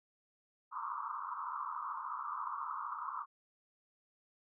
white band-pass noise, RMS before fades -41 dBFS, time 0.71-3.26 s, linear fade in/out 50 ms, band 940 to 1300 Hz, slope 96 dB/octave, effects none

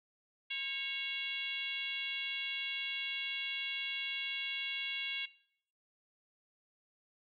sine tone with frequency modulation, 2777 Hz, F7, 10 cents flat, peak -35 dBFS, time 0.5-5.26 s, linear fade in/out 10 ms, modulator 578 Hz, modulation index 1.3, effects noise-tail reverb RT60 0.6 s tail -19 dB re dry

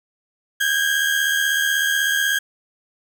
35% pulse tone pair together, 1562 / 1638.2 Hz, G6 / G#6, -7 / -24 cents, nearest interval minor second, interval 83 cents, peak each -22 / -17 dBFS, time 0.6-2.39 s, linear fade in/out 10 ms, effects none

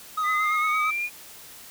triangle tone with vibrato, 1244.5 Hz, D#6, in tune, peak -21 dBFS, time 0.17-0.91 s, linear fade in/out 10 ms, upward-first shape sine, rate 8.8 Hz, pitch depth 34 cents each way
sine exponential sweep, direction up, 1981 to 2453 Hz, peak -25 dBFS, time 0.23-1.1 s, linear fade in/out 50 ms
effects white hiss -45 dBFS RMS until 1.7 s

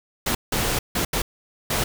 pink noise bursts at uneven times, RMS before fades -23 dBFS, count 5, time 0.26-0.35 / 0.52-0.79 / 0.95-1.05 / 1.13-1.22 / 1.7-1.84 s, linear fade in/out 5 ms, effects none

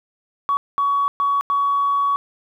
sine tone bursts at uneven times, 1125 Hz, C#6, 25 cents sharp, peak -15 dBFS, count 4, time 0.49-0.57 / 0.78-1.08 / 1.2-1.41 / 1.5-2.16 s, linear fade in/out 0 ms, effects tanh soft clip ceiling -11 dBFS + 9-bit

